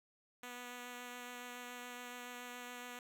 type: tone with vibrato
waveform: 5% pulse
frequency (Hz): 245.5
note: B3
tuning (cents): -10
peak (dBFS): -35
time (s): 0.43-2.99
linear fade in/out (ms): 2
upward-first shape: sine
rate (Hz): 7.1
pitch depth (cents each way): 10
effects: none